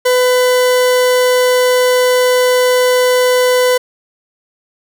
40% pulse tone, 501 Hz, B4, 25 cents sharp, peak -8 dBFS, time 0.05-3.78 s, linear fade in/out 10 ms, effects none

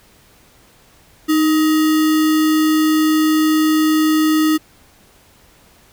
sine tone with sample-and-hold, 311.1 Hz, D#4, in tune, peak -11 dBFS, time 1.28-4.58 s, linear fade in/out 20 ms, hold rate 1575 Hz, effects pink hiss -50 dBFS RMS until 5.92 s

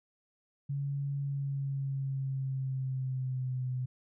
sine tone with pitch glide, 140.4 to 127.27 Hz, C#3 to C3, +22 to -48 cents, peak -31 dBFS, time 0.69-3.86 s, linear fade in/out 10 ms, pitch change -170 cents, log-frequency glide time 1.2-3.71 s, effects none

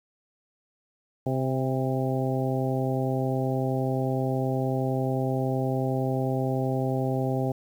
harmonic tone with a mistuned harmonic, 130.9 Hz, C3, 1 cent sharp, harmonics 1 / 2 / 3 / 4 / 5 / 6, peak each -27 / -30 / -32 / -33 / -34 / -35 dBFS, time 1.26-7.52 s, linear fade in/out 5 ms, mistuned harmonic 6, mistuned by +26 cents, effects 9-bit

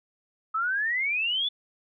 sine exponential sweep, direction up, 1274 to 3520 Hz, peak -24 dBFS, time 0.54-1.49 s, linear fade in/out 10 ms, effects none

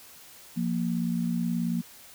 sine tone pair together, 174.2 / 232.8 Hz, F3 / A#3, -4 / -2 cents, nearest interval perfect fourth, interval 502 cents, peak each -28 dBFS, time 0.56-1.82 s, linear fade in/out 20 ms, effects white hiss -50 dBFS RMS until 2.14 s

